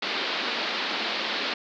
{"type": "band-pass noise", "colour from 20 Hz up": "white", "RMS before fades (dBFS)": -29, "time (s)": [0.02, 1.54], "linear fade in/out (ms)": 5, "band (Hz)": [200, 4500], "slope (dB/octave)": 48, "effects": []}